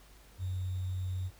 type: tone with sample-and-hold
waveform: sine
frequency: 92.5 Hz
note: F#2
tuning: in tune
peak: -32 dBFS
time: 0.38-1.31 s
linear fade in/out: 50 ms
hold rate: 3675 Hz
effects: added 50 Hz sine -57 dBFS peak until 1.39 s + pink hiss -60 dBFS RMS until 1.39 s